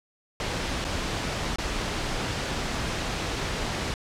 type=noise with dropouts; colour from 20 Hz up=pink; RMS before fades=-29 dBFS; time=0.4-3.94 s; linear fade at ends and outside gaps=1 ms; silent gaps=0.843-0.849 / 1.559-1.584 s; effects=low-pass 6000 Hz 12 dB/octave